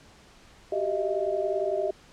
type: tone cluster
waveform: sine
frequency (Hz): 377.6 / 395.3 / 620 / 671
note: F#4 / G4 / D#5 / E5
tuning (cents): +35 / +15 / -6 / +31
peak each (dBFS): -33 / -30 / -28 / -32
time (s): 0.72-1.91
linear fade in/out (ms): 5
effects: pink hiss -54 dBFS RMS until 2.12 s + low-pass 7000 Hz 12 dB/octave